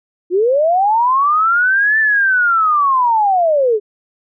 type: linear two-way sweep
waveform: sine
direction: up then down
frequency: 337.5 to 1777 to 402.6 Hz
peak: -10 dBFS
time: 0.3-3.8 s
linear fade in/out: 50 ms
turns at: 1.99 s
effects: none